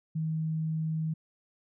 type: tone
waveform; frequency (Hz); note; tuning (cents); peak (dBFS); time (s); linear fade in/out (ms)
sine; 158.7; D#3; +35; -28; 0.15-1.14; 10
effects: none